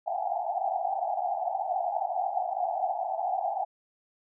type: band-pass noise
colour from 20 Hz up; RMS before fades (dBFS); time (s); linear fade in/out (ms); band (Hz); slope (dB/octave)
white; -30; 0.06-3.65; 20; 680 to 810; 96
effects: none